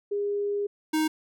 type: tone pair in turn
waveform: sine / square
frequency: 407.5 / 312.1 Hz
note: G#4 / D#4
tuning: -33 / +5 cents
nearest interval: perfect fourth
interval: 462 cents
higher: first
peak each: -25 / -23 dBFS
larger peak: second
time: 0.11-0.67 / 0.93-1.08 s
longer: first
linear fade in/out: 10 ms
effects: none